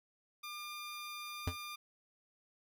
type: tone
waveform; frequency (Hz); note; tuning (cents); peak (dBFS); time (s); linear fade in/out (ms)
15% pulse; 1201; D6; +38; -37; 0.43-1.76; 10
type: tone with exponential decay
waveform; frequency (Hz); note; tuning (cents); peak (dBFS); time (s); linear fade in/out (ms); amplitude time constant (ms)
square; 87.31; F2; 0; -30; 1.47-1.57; 5; 20
effects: none